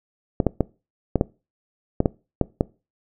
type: clicks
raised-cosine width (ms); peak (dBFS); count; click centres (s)
2; -4; 9; 0.402 / 0.467 / 0.607 / 1.157 / 1.211 / 2.004 / 2.058 / 2.413 / 2.609
effects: noise-tail reverb RT60 0.3 s tail -22 dB re dry